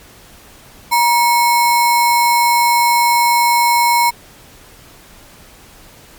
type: tone with sample-and-hold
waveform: sine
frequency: 950 Hz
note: A#5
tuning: 33 cents sharp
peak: -9 dBFS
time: 0.91-4.11 s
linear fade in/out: 20 ms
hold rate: 3150 Hz
effects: pink hiss -42 dBFS RMS until 6.18 s + MP3 96 kbps